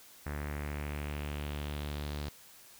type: tone with low-pass filter sweep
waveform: sawtooth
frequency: 73.42 Hz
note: D2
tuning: in tune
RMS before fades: -38 dBFS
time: 0.26-2.29 s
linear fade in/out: 5 ms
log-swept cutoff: 1800 to 4500 Hz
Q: 2.6
effects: white hiss -56 dBFS RMS until 2.79 s